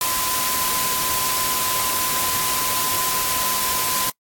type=tone in noise; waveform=sine; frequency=1021 Hz; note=C6; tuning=43 cents flat; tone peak=-26 dBFS; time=0.01-4.1 s; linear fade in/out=2 ms; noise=white; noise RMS=-22 dBFS; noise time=0.01-4.1 s; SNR=-7 dB; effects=noise-tail reverb RT60 0.1 s tail -24 dB re dry + AAC 64 kbps